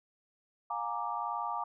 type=chord; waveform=sine; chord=Bb dominant seventh; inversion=second; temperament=equal with one note detuned; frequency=709.4 / 830.6 / 932.3 / 1174.7 Hz; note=F5 / Ab5 / Bb5 / D6; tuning=+27 / 0 / 0 / 0 cents; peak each=-40 / -39 / -37 / -37 dBFS; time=0.7-1.64 s; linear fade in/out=5 ms; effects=none